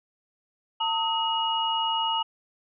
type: tone cluster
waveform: sine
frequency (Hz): 905 / 1269 / 2890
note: A5 / D#6 / F#7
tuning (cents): +48 / +34 / -41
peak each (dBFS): -26 / -33 / -27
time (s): 0.8-2.23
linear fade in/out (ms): 10
effects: none